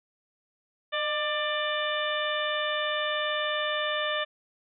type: harmonic tone with a mistuned harmonic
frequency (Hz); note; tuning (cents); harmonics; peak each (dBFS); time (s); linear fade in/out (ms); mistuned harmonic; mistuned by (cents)
593; D5; +17; 1 / 2 / 3 / 4 / 5 / 6; -31 / -33 / -32 / -38 / -35 / -35; 0.92-4.25; 20; 1; +41
effects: none